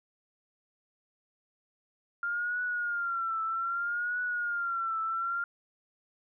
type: tone with vibrato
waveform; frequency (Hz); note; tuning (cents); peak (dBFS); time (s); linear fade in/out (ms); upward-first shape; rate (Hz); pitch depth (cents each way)
sine; 1395; F6; -2; -29; 2.23-5.44; 2; triangle; 0.63; 100
effects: none